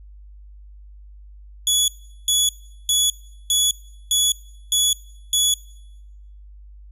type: tone bursts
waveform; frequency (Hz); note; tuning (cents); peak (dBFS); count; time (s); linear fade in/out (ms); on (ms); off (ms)
20% pulse; 3393; G#7; +36; -10; 7; 1.67-5.54; 2; 210; 400
effects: noise-tail reverb RT60 1.0 s tail -24 dB re dry + added 50 Hz sine -40 dBFS peak until 6.91 s